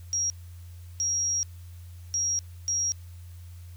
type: tone bursts at uneven times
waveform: sine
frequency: 5650 Hz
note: F8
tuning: 19 cents sharp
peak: -24 dBFS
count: 4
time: 0.13-0.3 / 1-1.43 / 2.14-2.39 / 2.68-2.92 s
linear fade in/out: 0 ms
effects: added 87 Hz sine -41 dBFS peak until 3.76 s + white hiss -59 dBFS RMS until 3.76 s